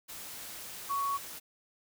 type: tone in noise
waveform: sine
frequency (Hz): 1116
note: C#6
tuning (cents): +11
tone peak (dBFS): -29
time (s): 0.89-1.18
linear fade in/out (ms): 20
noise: white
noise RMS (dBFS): -44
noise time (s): 0.08-1.4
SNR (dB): +12
effects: none